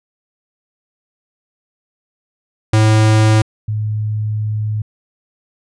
square / sine tone pair in turn, 108.9 / 107.09 Hz, A2 / A2, -17 / -46 cents, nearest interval unison, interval 29 cents, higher first, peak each -9 / -16 dBFS, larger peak first, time 2.73-3.42 / 3.68-4.82 s, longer second, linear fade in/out 5 ms, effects resampled to 22050 Hz

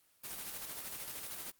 white noise with tremolo, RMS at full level -42 dBFS, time 0.23-1.52 s, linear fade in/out 20 ms, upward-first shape square, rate 13 Hz, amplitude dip 35%, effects white hiss -70 dBFS RMS until 1.59 s + Opus 24 kbps

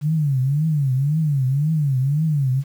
sine tone with vibrato, 143.5 Hz, D3, 40 cents flat, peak -16 dBFS, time 0.01-2.64 s, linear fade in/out 50 ms, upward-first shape triangle, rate 1.9 Hz, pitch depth 220 cents each way, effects 8-bit

